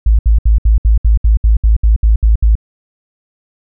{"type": "tone bursts", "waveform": "sine", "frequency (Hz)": 54.4, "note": "A1", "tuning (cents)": -19, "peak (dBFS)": -5, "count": 13, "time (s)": [0.06, 2.554], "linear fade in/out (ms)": 5, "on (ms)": 130, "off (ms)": 67, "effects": []}